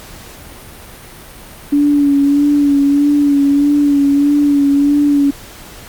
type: tone with vibrato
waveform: sine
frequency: 285.7 Hz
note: D4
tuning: 48 cents flat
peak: -8 dBFS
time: 1.72-5.31 s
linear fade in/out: 10 ms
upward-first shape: sine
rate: 1.6 Hz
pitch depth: 31 cents each way
effects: pink hiss -35 dBFS RMS until 5.88 s + Opus 48 kbps